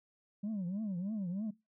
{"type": "tone with vibrato", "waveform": "sine", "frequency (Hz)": 196, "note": "G3", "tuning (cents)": 0, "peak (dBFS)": -32, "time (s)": [0.43, 1.51], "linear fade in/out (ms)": 10, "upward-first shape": "triangle", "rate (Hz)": 3.2, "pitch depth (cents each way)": 250, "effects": ["noise-tail reverb RT60 0.2 s tail -20 dB re dry", "tanh soft clip ceiling -33 dBFS"]}